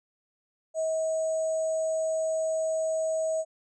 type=tone with sample-and-hold; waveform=sine; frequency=640 Hz; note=D#5; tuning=49 cents sharp; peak=-25 dBFS; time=0.74-3.45 s; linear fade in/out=50 ms; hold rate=7350 Hz; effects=resampled to 24000 Hz